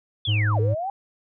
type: linear two-way sweep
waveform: sine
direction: down then up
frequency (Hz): 3520 to 418.9 to 811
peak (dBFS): -25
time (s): 0.25-0.9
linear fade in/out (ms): 2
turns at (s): 0.6
type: tone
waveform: triangle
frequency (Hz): 105.7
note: G#2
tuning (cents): +31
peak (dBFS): -17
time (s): 0.27-0.75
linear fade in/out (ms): 20
effects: none